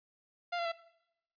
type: tone with pitch steps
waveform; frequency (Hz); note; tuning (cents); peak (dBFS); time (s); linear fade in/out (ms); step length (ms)
sawtooth; 698.5 / 683.7 / 669.3; F5 / F5 / E5; 0 / -37 / +26; -29; 0.52-0.721; 10; 67
effects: noise-tail reverb RT60 0.8 s tail -19 dB re dry + resampled to 11025 Hz